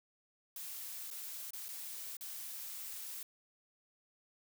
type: noise with dropouts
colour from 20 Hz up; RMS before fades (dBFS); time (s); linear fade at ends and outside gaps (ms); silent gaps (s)
blue; -45; 0.56-3.23; 2; 1.104-1.111 / 1.507-1.533 / 1.684-1.688 / 2.168-2.209
effects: none